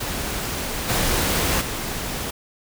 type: noise with level steps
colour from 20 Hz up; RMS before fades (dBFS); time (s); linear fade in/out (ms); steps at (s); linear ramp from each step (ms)
pink; -27 / -21 / -28; 0-2.31; 10; 0.88 / 1.6; 20
effects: none